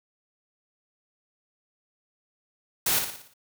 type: noise with echo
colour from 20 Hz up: white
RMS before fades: -24 dBFS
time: 2.86-2.99 s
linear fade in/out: 5 ms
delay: 58 ms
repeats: 6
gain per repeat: -6 dB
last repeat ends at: 3.338 s
effects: none